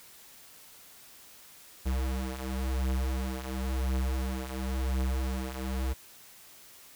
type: beating tone pair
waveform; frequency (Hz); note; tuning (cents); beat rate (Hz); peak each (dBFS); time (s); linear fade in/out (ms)
square; 64.3 / 65.25; C2 / C2; -30 / -4; 0.95; -35 / -31; 1.85-5.94; 20
effects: white hiss -53 dBFS RMS until 6.95 s